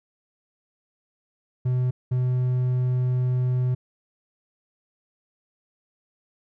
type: tone bursts at uneven times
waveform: triangle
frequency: 126.1 Hz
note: B2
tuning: 36 cents sharp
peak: -18 dBFS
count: 2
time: 1.65-1.91 / 2.11-3.75 s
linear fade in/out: 10 ms
effects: none